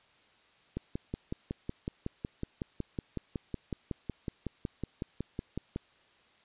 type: click train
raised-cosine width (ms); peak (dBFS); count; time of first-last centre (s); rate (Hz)
3; -21; 28; 0.77-5.761; 5.41
effects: white hiss -64 dBFS RMS until 6.44 s + resampled to 8000 Hz